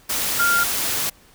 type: tone in noise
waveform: sine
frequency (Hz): 1396.9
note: F6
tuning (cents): 0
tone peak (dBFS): -16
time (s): 0.39-0.64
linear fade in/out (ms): 10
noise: white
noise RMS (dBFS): -23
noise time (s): 0.09-1.1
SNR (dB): +4
effects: pink hiss -52 dBFS RMS until 1.34 s